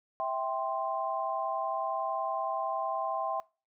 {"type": "chord", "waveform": "sine", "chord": "C major", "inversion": "first", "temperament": "just", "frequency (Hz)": [654.1, 784.9, 1046.5], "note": ["E5", "G5", "C6"], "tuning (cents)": [-14, 2, 0], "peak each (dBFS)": -34, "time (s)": [0.2, 3.4], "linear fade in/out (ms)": 0, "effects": ["noise-tail reverb RT60 0.3 s tail -22 dB re dry"]}